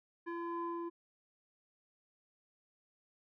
square tone with low-pass filter sweep, 340 Hz, F4, 46 cents flat, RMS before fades -40 dBFS, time 0.26-0.9 s, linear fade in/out 20 ms, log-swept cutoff 1500 to 780 Hz, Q 3.7, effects none

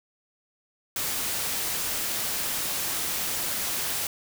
white noise, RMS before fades -29 dBFS, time 0.96-4.07 s, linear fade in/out 2 ms, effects none

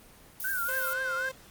violet noise, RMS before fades -35 dBFS, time 0.4-0.93 s, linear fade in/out 0 ms
sine tone with vibrato, 1480 Hz, F#6, in tune, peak -29 dBFS, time 0.44-1.29 s, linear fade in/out 5 ms, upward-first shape triangle, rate 3.9 Hz, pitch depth 150 cents each way
sawtooth tone, 523.3 Hz, C5, in tune, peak -32 dBFS, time 0.68-1.32 s, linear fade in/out 10 ms
effects pink hiss -54 dBFS RMS until 1.5 s + Opus 24 kbps

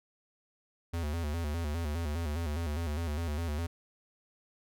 square tone with vibrato, 79.1 Hz, D#2, 29 cents sharp, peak -32 dBFS, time 0.93-3.67 s, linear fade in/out 10 ms, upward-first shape square, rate 4.9 Hz, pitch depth 110 cents each way, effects none

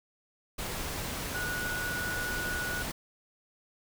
sine tone in noise, 1463 Hz, F#6, 20 cents flat, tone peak -33 dBFS, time 1.34-2.83 s, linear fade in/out 10 ms, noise pink, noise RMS -36 dBFS, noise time 0.58-2.92 s, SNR 0 dB, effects none

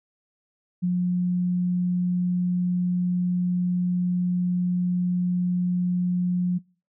sine tone, 178.9 Hz, F3, 42 cents sharp, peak -20 dBFS, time 0.82-6.59 s, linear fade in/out 20 ms, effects noise-tail reverb RT60 0.4 s tail -25 dB re dry

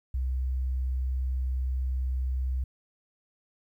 sine tone, 64.4 Hz, C2, 27 cents flat, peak -25 dBFS, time 0.14-2.64 s, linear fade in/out 5 ms, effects tanh soft clip ceiling -22 dBFS + 11-bit

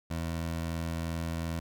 20% pulse tone, 82.7 Hz, E2, 6 cents sharp, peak -27 dBFS, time 0.1-1.6 s, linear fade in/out 10 ms, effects none

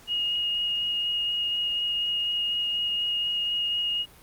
sine tone with vibrato, 2867 Hz, F7, 45 cents sharp, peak -24 dBFS, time 0.07-4.06 s, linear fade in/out 50 ms, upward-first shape sine, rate 4.1 Hz, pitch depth 8 cents each way, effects pink hiss -52 dBFS RMS until 4.22 s + Opus 48 kbps

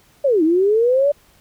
sine linear two-way sweep, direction down then up, 587.3 to 306 to 587.3 Hz, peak -12 dBFS, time 0.24-1.12 s, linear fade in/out 10 ms, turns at 0.43 s, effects pink hiss -54 dBFS RMS until 1.4 s

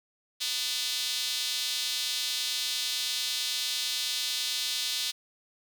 square tone with high-pass filter, 135.5 Hz, C#3, 39 cents flat, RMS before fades -31 dBFS, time 0.4-5.12 s, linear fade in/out 20 ms, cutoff 3800 Hz, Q 2.5, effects none

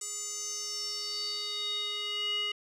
square tone with band-pass filter sweep, 415.1 Hz, G#4, 1 cent flat, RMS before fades -35 dBFS, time 0.01-2.52 s, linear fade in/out 5 ms, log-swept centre 7600 to 2700 Hz, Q 6.9, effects none

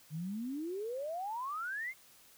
sine exponential sweep, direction up, 146.83 to 2176 Hz, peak -36 dBFS, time 0.1-1.94 s, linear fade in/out 50 ms, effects white hiss -61 dBFS RMS until 2.37 s

